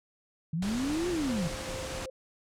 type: linear two-way sweep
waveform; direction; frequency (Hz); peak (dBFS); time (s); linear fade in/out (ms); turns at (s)
sine; up then down; 151.8 to 364.2 to 151.8; -28; 0.53-1.48; 5; 1.09
type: low-pass noise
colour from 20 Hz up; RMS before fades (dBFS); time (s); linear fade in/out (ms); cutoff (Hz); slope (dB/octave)
pink; -38; 0.62-2.06; 5; 9200; 24
type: tone with tremolo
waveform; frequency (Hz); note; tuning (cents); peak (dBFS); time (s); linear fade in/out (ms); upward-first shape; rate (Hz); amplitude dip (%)
sine; 523.3; C5; 0; -38; 1.29-2.1; 5; square; 2.6; 35
effects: none